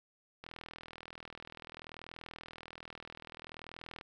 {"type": "click train", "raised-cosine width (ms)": 0.3, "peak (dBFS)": -30, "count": 146, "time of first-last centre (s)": [0.44, 4.011], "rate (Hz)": 40.6, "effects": []}